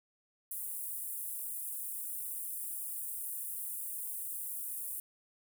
pink high-pass noise, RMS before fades -40 dBFS, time 0.51-5 s, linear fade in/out 2 ms, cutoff 9100 Hz, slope 48 dB/octave, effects none

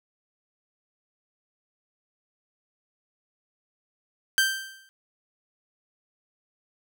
sawtooth tone with exponential decay, 1566 Hz, G6, 2 cents flat, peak -13 dBFS, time 4.38-4.89 s, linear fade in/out 0 ms, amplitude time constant 110 ms, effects none

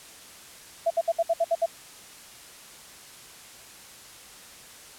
sine tone bursts, 669 Hz, E5, 25 cents sharp, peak -19 dBFS, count 8, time 0.86-1.661 s, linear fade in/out 10 ms, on 45 ms, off 63 ms, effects white hiss -47 dBFS RMS until 4.98 s + low-pass 11000 Hz 12 dB/octave

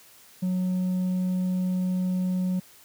triangle tone with hard clipping, 183.6 Hz, F#3, 13 cents flat, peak -22 dBFS, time 0.42-2.6 s, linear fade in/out 10 ms, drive 1 dB, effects white hiss -53 dBFS RMS until 2.84 s + high-pass 60 Hz 12 dB/octave

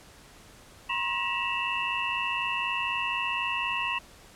sine tone cluster, 959 / 1063 / 1917 / 2674 / 2859 Hz, A#5 / C6 / A#6 / E7 / F7, +49 / +27 / +48 / +24 / +40 cents, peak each -35 / -33 / -37 / -30 / -36 dBFS, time 0.89-3.99 s, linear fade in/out 10 ms, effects pink hiss -52 dBFS RMS until 4.35 s + low-pass 11000 Hz 12 dB/octave

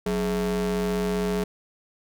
square ring-modulated tone, 116.54 Hz, A#2, in tune, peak -21 dBFS, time 0.06-1.44 s, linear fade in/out 5 ms, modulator 302 Hz, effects none

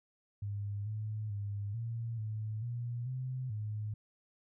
sine tone with pitch steps, 101.8 / 107.5 / 101.7 / 115.4 / 108.3 / 119.6 / 128.5 / 106.5 Hz, G#2 / A2 / G#2 / A#2 / A2 / A#2 / C3 / G#2, -34 / -40 / -36 / -17 / -27 / +45 / -31 / +44 cents, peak -35 dBFS, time 0.42-3.94 s, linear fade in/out 5 ms, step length 440 ms, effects none

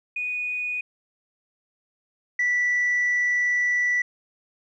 sine tone pair in turn, 2474 / 1963.6 Hz, D#7 / B6, -10 / -10 cents, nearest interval major third, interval 400 cents, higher first, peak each -25 / -18 dBFS, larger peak second, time 0.16-0.81 / 2.39-4.02 s, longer second, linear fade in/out 5 ms, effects tanh soft clip ceiling -17 dBFS

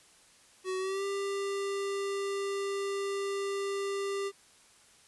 square tone with pitch glide, 374.2 to 396.5 Hz, F#4 to G4, +20 to +20 cents, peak -32 dBFS, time 0.64-4.32 s, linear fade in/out 50 ms, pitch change +100 cents, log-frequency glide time 0.78-1.04 s, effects white hiss -60 dBFS RMS until 5.07 s + resampled to 24000 Hz

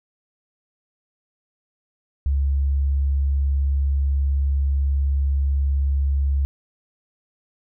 sine tone, 69.3 Hz, C#2, in tune, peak -17 dBFS, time 2.26-6.45 s, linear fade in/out 0 ms, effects none

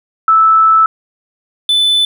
sine / triangle tone pair in turn, 1313 / 3505 Hz, E6 / A7, -7 / -7 cents, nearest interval octave + perfect fourth, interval 1700 cents, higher second, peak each -5 / -7 dBFS, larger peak first, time 0.28-0.86 / 1.69-2.05 s, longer first, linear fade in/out 2 ms, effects none

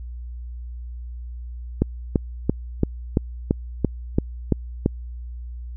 click train, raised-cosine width 3 ms, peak -4 dBFS, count 10, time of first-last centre 1.82-4.861 s, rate 2.96 Hz, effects added 60 Hz sine -31 dBFS peak until 5.76 s

